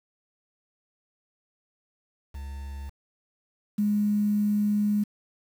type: tone pair in turn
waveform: triangle / sine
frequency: 69.3 / 207.7 Hz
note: C#2 / G#3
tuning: 0 / 0 cents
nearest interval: octave + perfect fifth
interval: 1900 cents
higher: second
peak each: -32 / -21 dBFS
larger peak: second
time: 2.34-2.9 / 3.78-5.04 s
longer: second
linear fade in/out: 10 ms
effects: 8-bit